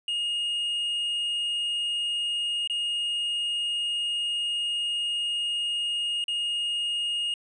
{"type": "tone with dropouts", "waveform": "triangle", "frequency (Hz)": 2855, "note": "F7", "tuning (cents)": 37, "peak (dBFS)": -24, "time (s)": [0.08, 7.34], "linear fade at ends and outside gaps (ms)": 2, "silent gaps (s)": [[2.675, 2.698], [6.241, 6.281]], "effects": ["resampled to 22050 Hz"]}